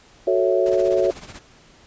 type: chord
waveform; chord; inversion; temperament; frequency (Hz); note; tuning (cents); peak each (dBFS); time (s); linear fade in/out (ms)
sine; F# minor seventh; none; equal; 370 / 440 / 554.4 / 659.3; F#4 / A4 / C#5 / E5; 0 / 0 / 0 / 0; -20 / -23 / -20 / -23; 0.27-1.11; 5
type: noise with tremolo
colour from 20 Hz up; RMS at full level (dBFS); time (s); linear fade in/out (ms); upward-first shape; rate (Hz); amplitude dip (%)
pink; -36; 0.66-1.39; 0; triangle; 16; 80
effects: pink hiss -51 dBFS RMS until 1.86 s + resampled to 16000 Hz